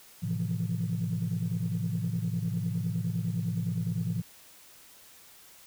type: chord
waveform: sine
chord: F major seventh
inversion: first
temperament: equal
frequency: 110 / 130.81 / 164.81 / 174.61 Hz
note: A2 / C3 / E3 / F3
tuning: 0 / 0 / 0 / 0 cents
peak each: -32 / -36 / -32 / -32 dBFS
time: 0.22-4.22 s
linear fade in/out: 20 ms
effects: tanh soft clip ceiling -21 dBFS + white hiss -54 dBFS RMS until 5.66 s